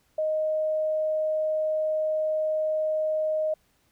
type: tone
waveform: sine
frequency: 622.3 Hz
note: D#5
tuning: in tune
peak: -23 dBFS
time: 0.18-3.54 s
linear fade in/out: 5 ms
effects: pink hiss -67 dBFS RMS until 3.91 s